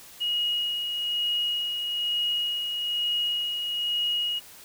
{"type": "tone with tremolo", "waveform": "sine", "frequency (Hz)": 2888, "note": "F#7", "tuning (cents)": -43, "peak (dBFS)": -23, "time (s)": [0.2, 4.4], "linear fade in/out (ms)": 20, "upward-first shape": "sine", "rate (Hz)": 1.1, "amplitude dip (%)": 40, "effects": ["white hiss -48 dBFS RMS until 4.64 s"]}